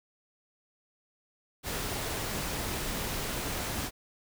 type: noise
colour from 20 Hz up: pink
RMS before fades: -34 dBFS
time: 1.63-3.91 s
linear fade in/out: 50 ms
effects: none